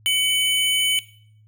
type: tone pair together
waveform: square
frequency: 2253 / 3016 Hz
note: C#7 / F#7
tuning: +28 / +32 cents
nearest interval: perfect fourth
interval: 504 cents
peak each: -26 / -18 dBFS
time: 0.06-0.99 s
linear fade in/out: 0 ms
effects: noise-tail reverb RT60 0.6 s tail -18 dB re dry + added 107 Hz sine -50 dBFS peak until 1.47 s